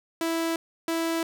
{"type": "tone pair in turn", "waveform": "sawtooth", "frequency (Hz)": [329.6, 329.6], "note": ["E4", "E4"], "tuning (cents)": [0, 0], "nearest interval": "unison", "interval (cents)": 0, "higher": "neither", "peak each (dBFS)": -21, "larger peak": "neither", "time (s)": [[0.21, 0.56], [0.88, 1.23]], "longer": "neither", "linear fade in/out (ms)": 2, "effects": []}